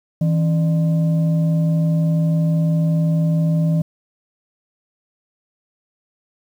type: tone with frequency modulation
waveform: sine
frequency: 162.4 Hz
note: E3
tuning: 26 cents flat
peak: -14 dBFS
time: 0.21-3.82 s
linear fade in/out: 5 ms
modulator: 437 Hz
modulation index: 0.33
effects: 8-bit